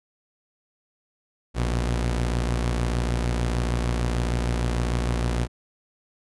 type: tone pair together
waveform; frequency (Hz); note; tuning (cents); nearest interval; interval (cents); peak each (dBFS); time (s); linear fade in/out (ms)
sawtooth; 58.44 / 123.47; A#1 / B2; +5 / 0; octave + minor second; 1295; -19 / -26; 1.54-5.48; 50
effects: resampled to 24000 Hz